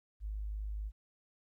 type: tone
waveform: sine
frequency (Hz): 51.91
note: G#1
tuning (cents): 0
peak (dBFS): -36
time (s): 0.2-0.92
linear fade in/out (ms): 50
effects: 13-bit